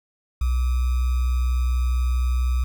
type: tone with sample-and-hold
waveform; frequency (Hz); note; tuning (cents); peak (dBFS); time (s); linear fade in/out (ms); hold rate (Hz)
sine; 62.2; B1; +13; -18; 0.41-2.64; 5; 1225
effects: none